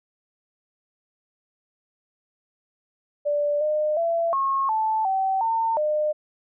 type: tone with pitch steps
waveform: sine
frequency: 585 / 608 / 672 / 1086 / 876 / 768 / 905 / 606 Hz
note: D5 / D#5 / E5 / C#6 / A5 / G5 / A5 / D#5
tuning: -7 / -40 / +33 / -36 / -8 / -36 / +48 / -46 cents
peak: -20 dBFS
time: 3.25-6.13 s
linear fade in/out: 20 ms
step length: 360 ms
effects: none